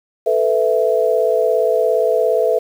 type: chord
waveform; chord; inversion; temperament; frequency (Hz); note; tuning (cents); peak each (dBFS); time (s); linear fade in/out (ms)
sine; A suspended second; none; equal with one note detuned; 440 / 497.3 / 659.3; A4 / B4 / E5; 0 / +12 / 0; -17; 0.26-2.59; 10
effects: 7-bit